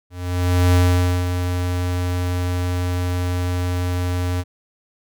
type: tone with ADSR envelope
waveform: square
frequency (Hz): 89.4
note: F2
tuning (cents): +41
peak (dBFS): -12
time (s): 0.1-4.44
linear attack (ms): 640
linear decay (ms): 510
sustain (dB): -8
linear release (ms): 44
effects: none